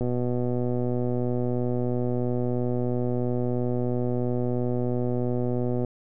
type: click train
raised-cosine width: 2 ms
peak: -15 dBFS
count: 719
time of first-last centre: 0.01-5.847 s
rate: 123 Hz
effects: none